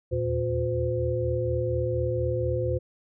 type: tone cluster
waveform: sine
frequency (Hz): 76.1 / 80.3 / 116 / 358.5 / 511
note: D#2 / E2 / A#2 / F4 / C5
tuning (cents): -38 / -45 / -8 / +45 / -41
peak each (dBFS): -35 / -35 / -28 / -31 / -28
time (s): 0.11-2.79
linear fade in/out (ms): 20
effects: none